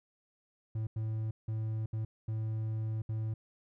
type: tone bursts at uneven times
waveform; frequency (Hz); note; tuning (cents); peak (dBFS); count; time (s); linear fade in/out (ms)
triangle; 110; A2; 0; -30; 6; 0.75-0.87 / 0.96-1.31 / 1.48-1.86 / 1.93-2.05 / 2.28-3.02 / 3.09-3.34; 5
effects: none